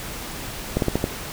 slowing click train, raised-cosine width 2 ms, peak -6 dBFS, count 5, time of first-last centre 0.77-1.041 s, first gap 52 ms, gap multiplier 1.18, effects pink hiss -33 dBFS RMS until 1.32 s

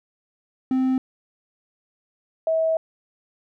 triangle / sine tone pair in turn, 260 / 645.4 Hz, C4 / E5, -11 / -37 cents, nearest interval octave + major third, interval 1574 cents, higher second, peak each -16 / -18 dBFS, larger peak first, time 0.71-0.98 / 2.47-2.77 s, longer second, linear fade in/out 2 ms, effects none

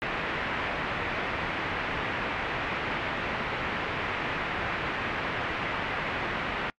white low-pass noise, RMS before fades -31 dBFS, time 0.02-6.7 s, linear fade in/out 0 ms, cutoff 2400 Hz, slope 24 dB/octave, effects noise-tail reverb RT60 0.1 s tail -25 dB re dry + MP3 96 kbps

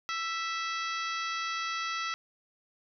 harmonic tone with a mistuned harmonic, 656 Hz, E5, 9 cents flat, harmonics 2 / 3 / 4 / 5 / 6 / 7 / 8 / 9, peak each -34 / -38 / -40 / -42 / -44 / -45 / -46 / -47 dBFS, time 0.09-2.14 s, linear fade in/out 0 ms, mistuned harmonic 2, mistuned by +23 cents, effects none

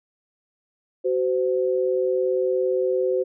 sine tone pair together, 376.1 / 513.6 Hz, F#4 / C5, +28 / -32 cents, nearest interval perfect fourth, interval 540 cents, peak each -22 dBFS, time 1.04-3.24 s, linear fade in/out 20 ms, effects none

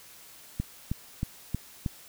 click train, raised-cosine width 5 ms, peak -16 dBFS, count 5, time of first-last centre 0.6-1.862 s, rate 3.17 Hz, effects white hiss -51 dBFS RMS until 2.08 s

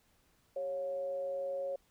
sine tone with frequency modulation, 550 Hz, C#5, 14 cents flat, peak -34 dBFS, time 0.56-1.76 s, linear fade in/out 5 ms, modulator 158 Hz, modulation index 0.33, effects pink hiss -71 dBFS RMS until 1.9 s

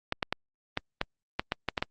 clicks, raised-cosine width 0.3 ms, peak -11 dBFS, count 10, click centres 0.124 / 0.228 / 0.326 / 0.774 / 1.014 / 1.395 / 1.521 / 1.687 / 1.778 / 1.825 s, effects Opus 48 kbps

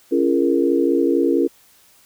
sine chord, Bb minor seventh, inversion first, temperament equal with one note detuned, 277.2 / 341.4 / 415.3 / 466.2 Hz, Db4 / F4 / Ab4 / Bb4, 0 / -39 / 0 / 0 cents, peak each -19 / -18 / -23 / -21 dBFS, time 0.11-1.48 s, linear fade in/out 20 ms, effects white hiss -53 dBFS RMS until 2.05 s

